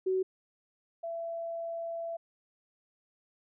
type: tone pair in turn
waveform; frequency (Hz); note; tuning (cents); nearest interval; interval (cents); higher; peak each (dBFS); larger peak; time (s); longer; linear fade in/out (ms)
sine; 375.7 / 669.4; F#4 / E5; +26 / +26; minor seventh; 1000; second; -26 / -34; first; 0.06-0.23 / 1.03-2.17; second; 10
effects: none

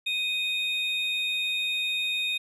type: tone pair together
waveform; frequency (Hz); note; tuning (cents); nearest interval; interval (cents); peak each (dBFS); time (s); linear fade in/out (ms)
triangle; 2499 / 3697; D#7 / A#7; +7 / -15; perfect fifth; 678; -27; 0.06-2.38; 10
effects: resampled to 32000 Hz

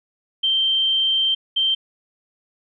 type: tone bursts at uneven times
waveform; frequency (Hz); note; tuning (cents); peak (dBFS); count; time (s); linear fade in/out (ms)
sine; 3136; G7; 0; -16; 2; 0.43-1.35 / 1.56-1.75; 10
effects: none

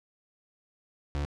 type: tone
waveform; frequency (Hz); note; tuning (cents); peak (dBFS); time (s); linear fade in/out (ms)
35% pulse; 72.3; D2; -27; -27; 1.15-1.25; 0
effects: low-pass 6000 Hz 12 dB/octave

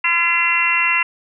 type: harmonic tone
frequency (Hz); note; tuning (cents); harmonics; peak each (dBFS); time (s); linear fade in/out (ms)
341; F4; -41; 3 / 4 / 5 / 6 / 7 / 8; -23 / -26 / -27 / -19 / -26 / -17; 0.04-1.03; 5
effects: none

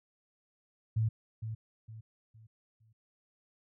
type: tone with echo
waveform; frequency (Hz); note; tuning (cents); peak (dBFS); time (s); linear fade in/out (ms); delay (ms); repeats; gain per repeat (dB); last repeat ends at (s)
sine; 110.8; A2; +13; -26; 0.96-1.09; 10; 460; 4; -9; 2.93
effects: none

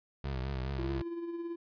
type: tone with vibrato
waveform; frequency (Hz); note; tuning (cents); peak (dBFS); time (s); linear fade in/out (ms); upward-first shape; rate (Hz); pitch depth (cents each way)
25% pulse; 66.1; C2; +18; -30; 0.24-1.02; 5; triangle; 4.8; 100
type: tone with tremolo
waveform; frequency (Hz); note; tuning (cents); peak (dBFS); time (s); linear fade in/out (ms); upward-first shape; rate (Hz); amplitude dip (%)
triangle; 339.5; F4; -49; -32; 0.78-1.56; 10; sine; 18; 45
effects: resampled to 11025 Hz

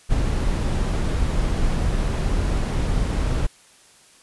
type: noise with ADSR envelope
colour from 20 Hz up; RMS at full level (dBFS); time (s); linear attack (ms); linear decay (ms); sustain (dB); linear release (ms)
brown; -19; 0.09-3.47; 34; 26; -2; 13
effects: white hiss -52 dBFS RMS until 4.22 s + resampled to 24000 Hz

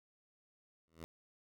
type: tone with exponential growth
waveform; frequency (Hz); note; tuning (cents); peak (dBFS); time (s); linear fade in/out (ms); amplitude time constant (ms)
10% pulse; 81.6; E2; -17; -34; 0.88-1.04; 0; 33
effects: none

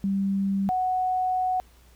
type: tone pair in turn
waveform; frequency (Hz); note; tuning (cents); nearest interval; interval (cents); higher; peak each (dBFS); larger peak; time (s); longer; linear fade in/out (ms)
sine; 196 / 740; G3 / F#5; 0 / 0; octave + major seventh; 2300; second; -22; neither; 0.04-0.69 / 0.69-1.6; second; 0
effects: added 60 Hz sine -53 dBFS peak until 1.95 s + pink hiss -59 dBFS RMS until 1.95 s

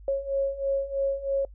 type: beating tone pair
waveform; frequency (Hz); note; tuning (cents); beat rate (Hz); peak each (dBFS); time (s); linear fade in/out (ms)
sine; 547 / 550.1; C#5 / C#5; -23 / -13; 3.1; -29 / -26; 0.08-1.45; 2
effects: noise-tail reverb RT60 0.1 s tail -25 dB re dry + added 50 Hz sine -44 dBFS peak until 1.54 s

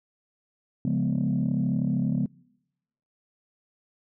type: chord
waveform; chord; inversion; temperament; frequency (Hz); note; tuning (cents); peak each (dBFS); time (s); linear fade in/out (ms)
sine; C# dominant seventh; none; equal; 138.59 / 174.61 / 207.7 / 246.9; C#3 / E#3 / G#3 / B3; 0 / 0 / 0 / 0; -27; 0.85-2.26; 2
effects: noise-tail reverb RT60 0.9 s tail -26 dB re dry + tanh soft clip ceiling -17 dBFS

